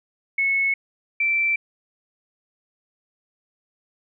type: tone pair in turn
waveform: sine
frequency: 2197 / 2338 Hz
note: C#7 / D7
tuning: -16 / -8 cents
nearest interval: minor second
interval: 108 cents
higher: second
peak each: -18 dBFS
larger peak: neither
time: 0.38-0.74 / 1.2-1.56 s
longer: neither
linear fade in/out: 5 ms
effects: none